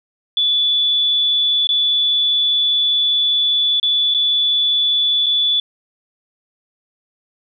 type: tone with dropouts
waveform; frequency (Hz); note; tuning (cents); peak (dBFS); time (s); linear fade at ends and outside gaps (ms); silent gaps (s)
sine; 3455; A7; -32; -13; 0.37-5.6; 2; 1.671-1.69 / 3.799-3.829 / 4.14-4.146 / 5.261-5.265
effects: none